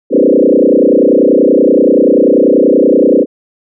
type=tone with frequency modulation; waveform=sine; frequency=392 Hz; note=G4; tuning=in tune; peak=-4 dBFS; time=0.1-3.26 s; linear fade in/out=50 ms; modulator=30.4 Hz; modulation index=4.8; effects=none